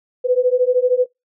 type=beating tone pair; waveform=sine; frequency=493.9 / 506.9 Hz; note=B4 / B4; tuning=0 / +45 cents; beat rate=13 Hz; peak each=-16 / -16 dBFS; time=0.24-1.06 s; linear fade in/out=20 ms; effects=noise-tail reverb RT60 0.2 s tail -24 dB re dry